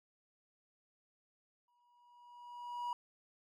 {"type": "tone with exponential growth", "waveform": "triangle", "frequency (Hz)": 966, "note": "B5", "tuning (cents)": -39, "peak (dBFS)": -33, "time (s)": [1.68, 2.93], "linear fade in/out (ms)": 2, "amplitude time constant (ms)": 270, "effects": []}